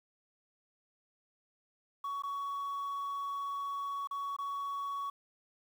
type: tone with dropouts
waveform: sine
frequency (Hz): 1121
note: C#6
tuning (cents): +19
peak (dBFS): -32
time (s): 2.04-5.1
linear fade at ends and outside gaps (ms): 5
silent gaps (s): 2.222-2.235 / 4.073-4.11 / 4.365-4.386
effects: tanh soft clip ceiling -34 dBFS + 10-bit